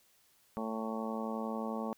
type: harmonic tone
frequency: 111.3 Hz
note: A2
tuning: 20 cents sharp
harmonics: 2 / 3 / 4 / 5 / 6 / 7 / 8 / 9 / 10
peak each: -37 / -48 / -43 / -43 / -47 / -46 / -45 / -53 / -45 dBFS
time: 0.57-1.93 s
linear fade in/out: 0 ms
effects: white hiss -68 dBFS RMS until 1.97 s